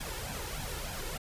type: noise with flanger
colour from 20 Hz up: pink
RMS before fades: -38 dBFS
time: 0-1.18 s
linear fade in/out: 10 ms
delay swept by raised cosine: 1.2 to 2.3 ms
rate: 3.3 Hz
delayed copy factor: +0.7
effects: resampled to 32000 Hz